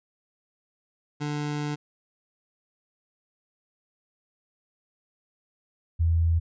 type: tone pair in turn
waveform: 25% pulse / sine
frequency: 147.8 / 82.95 Hz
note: D3 / E2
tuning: +11 / +11 cents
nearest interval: minor seventh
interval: 1000 cents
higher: first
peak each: -24 / -19 dBFS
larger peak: second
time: 1.2-1.76 / 5.99-6.4 s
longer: first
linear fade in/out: 20 ms
effects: resampled to 16000 Hz